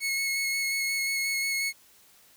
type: tone with vibrato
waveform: sawtooth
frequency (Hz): 2186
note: C#7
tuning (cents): -25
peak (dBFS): -23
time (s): 0-1.73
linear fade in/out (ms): 50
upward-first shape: square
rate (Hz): 5.6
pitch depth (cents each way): 11
effects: white hiss -58 dBFS RMS until 2.36 s